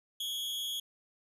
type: tone with amplitude modulation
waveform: 40% pulse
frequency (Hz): 3322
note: G#7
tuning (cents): 0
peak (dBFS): -30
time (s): 0.2-0.8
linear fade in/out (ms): 5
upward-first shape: sine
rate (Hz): 227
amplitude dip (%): 75
effects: resampled to 32000 Hz